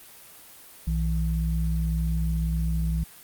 sine tone pair together, 61.02 / 162.9 Hz, B1 / E3, -20 / -20 cents, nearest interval octave + perfect fourth, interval 1700 cents, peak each -24 / -27 dBFS, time 0.87-3.04 s, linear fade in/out 5 ms, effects white hiss -48 dBFS RMS until 3.23 s + Opus 32 kbps

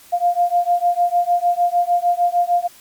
sine beating tone pair, 698.5 / 705.1 Hz, F5 / F5, 0 / +16 cents, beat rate 6.6 Hz, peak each -17 dBFS, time 0.12-2.68 s, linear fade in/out 20 ms, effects white hiss -46 dBFS RMS until 2.8 s + MP3 96 kbps

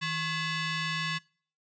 15% pulse ring-modulated tone, 927 Hz, A#5, 10 cents flat, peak -20 dBFS, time 0.01-1.19 s, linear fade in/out 20 ms, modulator 767 Hz, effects noise-tail reverb RT60 0.5 s tail -25 dB re dry + resampled to 16000 Hz

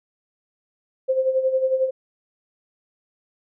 sine tone with tremolo, 523.3 Hz, C5, in tune, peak -15 dBFS, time 1.08-1.91 s, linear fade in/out 20 ms, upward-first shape sine, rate 11 Hz, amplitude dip 65%, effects none

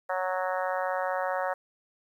harmonic tone, 184.9 Hz, F#3, 1 cent flat, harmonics 3 / 4 / 5 / 6 / 7 / 8 / 9 / 10, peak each -31 / -33 / -35 / -37 / -38 / -39 / -40 / -41 dBFS, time 0.09-1.54 s, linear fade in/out 10 ms, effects 10-bit

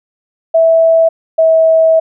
sine tone pair in turn, 655 / 646.7 Hz, E5 / E5, -11 / -33 cents, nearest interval unison, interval 22 cents, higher first, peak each -5 dBFS, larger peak neither, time 0.54-1.09 / 1.38-2 s, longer second, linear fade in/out 10 ms, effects none

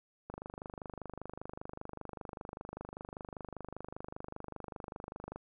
click train, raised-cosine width 1 ms, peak -28 dBFS, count 128, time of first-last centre 0.3-5.36 s, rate 25.1 Hz, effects none

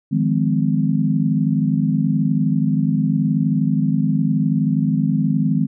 sine chord, F minor seventh, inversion third, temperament equal with one note detuned, 155.56 / 174.61 / 207.7 / 256.2 Hz, Eb3 / F3 / Ab3 / C4, 0 / 0 / 0 / -36 cents, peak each -19 / -23 / -20 / -21 dBFS, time 0.11-5.67 s, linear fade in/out 20 ms, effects none

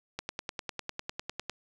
click train, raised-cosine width 0.2 ms, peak -17 dBFS, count 14, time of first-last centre 0.19-1.497 s, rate 9.95 Hz, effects none

